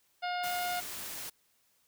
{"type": "harmonic tone", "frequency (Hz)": 714, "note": "F5", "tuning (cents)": 38, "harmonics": [1, 2, 3, 4, 5, 6, 7], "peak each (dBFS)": [-33, -39, -43, -45, -47, -49, -50], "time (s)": [0.22, 0.81], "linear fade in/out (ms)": 20}
{"type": "noise", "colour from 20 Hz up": "white", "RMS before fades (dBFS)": -41, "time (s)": [0.43, 1.3], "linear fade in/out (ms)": 10}
{"effects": ["white hiss -71 dBFS RMS until 1.87 s"]}